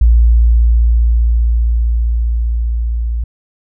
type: tone with level ramp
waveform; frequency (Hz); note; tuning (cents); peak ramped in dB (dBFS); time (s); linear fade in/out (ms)
sine; 57.6; A#1; -20; -4 to -14; 0.01-3.24; 5
effects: none